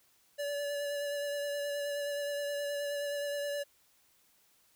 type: tone with vibrato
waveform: square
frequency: 575 Hz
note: D5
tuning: 37 cents flat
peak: -34 dBFS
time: 0.38-3.64 s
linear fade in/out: 20 ms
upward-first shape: sine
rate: 9.5 Hz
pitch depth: 17 cents each way
effects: white hiss -68 dBFS RMS until 4.75 s